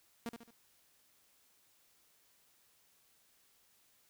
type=tone with echo; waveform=sawtooth; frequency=233.1 Hz; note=A#3; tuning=in tune; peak=-34 dBFS; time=0.26-0.29 s; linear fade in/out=0 ms; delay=72 ms; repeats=3; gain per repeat=-7 dB; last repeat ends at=0.506 s; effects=white hiss -70 dBFS RMS until 4.09 s